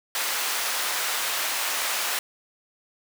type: high-pass noise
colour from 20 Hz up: pink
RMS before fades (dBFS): -27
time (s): 0.15-2.19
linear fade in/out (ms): 2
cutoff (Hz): 1000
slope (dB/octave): 12
effects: none